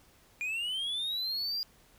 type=linear sweep; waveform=triangle; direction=up; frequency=2402 to 4852 Hz; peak=-30 dBFS; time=0.41-1.63 s; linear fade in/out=0 ms; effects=pink hiss -62 dBFS RMS until 1.98 s